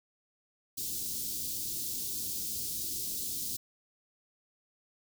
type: band-stop noise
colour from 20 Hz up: white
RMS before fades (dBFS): -36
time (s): 0.77-3.57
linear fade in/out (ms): 10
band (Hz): 360 to 4100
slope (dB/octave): 24
effects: none